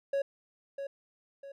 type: tone with echo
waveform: triangle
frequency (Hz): 554.4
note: C#5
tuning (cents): 0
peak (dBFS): -25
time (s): 0.13-0.22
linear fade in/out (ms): 5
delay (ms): 650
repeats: 2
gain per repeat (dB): -8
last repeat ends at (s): 1.52
effects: none